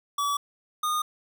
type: tone pair in turn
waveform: square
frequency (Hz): 1144 / 1226.9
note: D6 / D#6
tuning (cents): -46 / -25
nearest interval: minor second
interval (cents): 121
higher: second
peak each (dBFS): -25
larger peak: neither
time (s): 0.18-0.37 / 0.83-1.02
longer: neither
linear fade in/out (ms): 5
effects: none